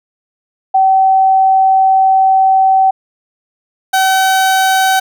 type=tone pair in turn; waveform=sine / 30% pulse; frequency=766 / 762.2 Hz; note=G5 / G5; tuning=-40 / -49 cents; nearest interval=unison; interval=9 cents; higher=first; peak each=-6 dBFS; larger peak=neither; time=0.74-2.91 / 3.93-5 s; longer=first; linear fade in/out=10 ms; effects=none